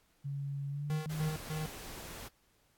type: tone with pitch glide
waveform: sine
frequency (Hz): 140.1 to 155.45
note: C#3 to D#3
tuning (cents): +19 to -1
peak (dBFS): -35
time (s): 0.24-1.3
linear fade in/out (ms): 20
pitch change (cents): +180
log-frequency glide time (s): 0.69-1.1
type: tone bursts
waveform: square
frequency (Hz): 155.56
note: D#3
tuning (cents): 0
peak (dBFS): -36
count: 3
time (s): 0.9-1.66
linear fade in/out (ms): 0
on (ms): 160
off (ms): 140
type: noise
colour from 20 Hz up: pink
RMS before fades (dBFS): -46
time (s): 1.09-2.29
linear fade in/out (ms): 20
effects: pink hiss -71 dBFS RMS until 2.77 s + AAC 64 kbps